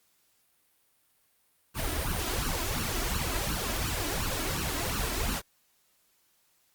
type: noise with flanger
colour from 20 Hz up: pink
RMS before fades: -31 dBFS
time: 1.74-5.42 s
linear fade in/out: 50 ms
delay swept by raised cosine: 0.69 to 3.09 ms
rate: 2.8 Hz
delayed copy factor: +0.75
effects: white hiss -69 dBFS RMS until 6.74 s + Opus 48 kbps